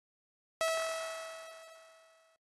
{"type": "tone with exponential decay", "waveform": "sawtooth", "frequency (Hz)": 650, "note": "E5", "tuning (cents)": -24, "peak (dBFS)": -24, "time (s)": [0.61, 2.36], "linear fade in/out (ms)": 0, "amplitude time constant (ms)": 380, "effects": ["noise-tail reverb RT60 0.1 s tail -21 dB re dry", "AAC 32 kbps"]}